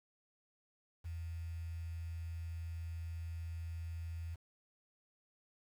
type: tone with quantisation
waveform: sine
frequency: 83.1 Hz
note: E2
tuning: 15 cents sharp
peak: -40 dBFS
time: 1.04-4.36 s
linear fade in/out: 20 ms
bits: 10
effects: none